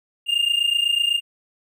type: tone pair together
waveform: triangle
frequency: 2800 / 2828 Hz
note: F7 / F7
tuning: +4 / +21 cents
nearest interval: unison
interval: 17 cents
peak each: -19 dBFS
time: 0.26-1.21 s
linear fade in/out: 50 ms
effects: none